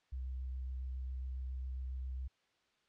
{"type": "tone with vibrato", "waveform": "sine", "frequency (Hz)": 64.3, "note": "C2", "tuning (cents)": -30, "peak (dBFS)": -38, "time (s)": [0.12, 2.28], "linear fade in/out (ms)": 10, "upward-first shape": "square", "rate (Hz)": 7.3, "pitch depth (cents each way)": 11, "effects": ["white hiss -75 dBFS RMS until 2.88 s", "low-pass 4000 Hz 12 dB/octave"]}